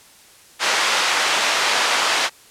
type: band-pass noise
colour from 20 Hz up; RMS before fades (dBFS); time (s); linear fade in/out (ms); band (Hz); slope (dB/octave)
pink; -19; 0.59-2.3; 50; 870 to 5700; 12
effects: white hiss -48 dBFS RMS until 2.5 s + low-pass 11000 Hz 12 dB/octave